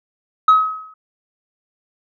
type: tone with exponential decay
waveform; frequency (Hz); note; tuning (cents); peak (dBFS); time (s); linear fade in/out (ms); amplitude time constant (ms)
sine; 1275; D#6; +42; -3; 0.48-0.94; 5; 100
effects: tanh soft clip ceiling -5 dBFS